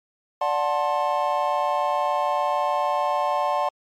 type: chord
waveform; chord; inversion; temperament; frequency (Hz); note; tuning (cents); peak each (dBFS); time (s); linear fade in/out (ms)
triangle; D dominant seventh; none; just; 587.3 / 734.2 / 881 / 1057.2; D5 / F#5 / A5 / C6; 0 / -14 / +2 / +18; -24; 0.41-3.69; 5
effects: MP3 96 kbps